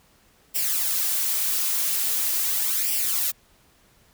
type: noise with flanger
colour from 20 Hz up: blue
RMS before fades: -24 dBFS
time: 0.54-3.32 s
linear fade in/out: 20 ms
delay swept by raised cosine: 0.37 to 5.67 ms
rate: 0.42 Hz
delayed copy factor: +0.6
effects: pink hiss -59 dBFS RMS until 4.13 s